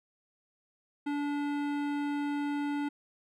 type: tone with hard clipping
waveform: sine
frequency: 289 Hz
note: D4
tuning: 28 cents flat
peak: -32 dBFS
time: 1.06-2.89 s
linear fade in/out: 10 ms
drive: 16 dB
effects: none